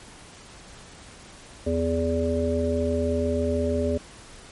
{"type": "harmonic tone", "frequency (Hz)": 83, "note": "E2", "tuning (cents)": 12, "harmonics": [1, 3, 5, 7], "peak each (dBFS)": [-27, -27, -27, -27], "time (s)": [1.66, 3.98], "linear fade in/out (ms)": 10, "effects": ["pink hiss -46 dBFS RMS until 4.51 s", "MP3 48 kbps"]}